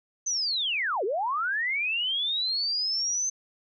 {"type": "linear two-way sweep", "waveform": "sine", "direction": "down then up", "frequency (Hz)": [6250, 354.2, 6250], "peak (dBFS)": -25, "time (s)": [0.26, 3.3], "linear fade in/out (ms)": 10, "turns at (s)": 1.04, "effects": []}